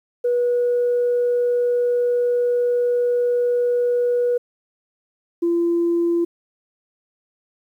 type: tone pair in turn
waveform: sine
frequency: 485.9 / 341.3 Hz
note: B4 / F4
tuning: -28 / -40 cents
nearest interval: tritone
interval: 612 cents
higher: first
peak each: -15 dBFS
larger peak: neither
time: 0.24-4.38 / 5.42-6.25 s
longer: first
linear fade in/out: 10 ms
effects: tanh soft clip ceiling -12 dBFS + 9-bit